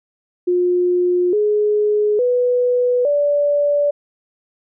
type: tone with pitch steps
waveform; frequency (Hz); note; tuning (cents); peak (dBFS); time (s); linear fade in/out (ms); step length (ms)
sine; 357 / 419.7 / 493.3 / 579.9; F4 / G#4 / B4 / D5; +38 / +18 / -2 / -22; -13; 0.47-3.91; 10; 860
effects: none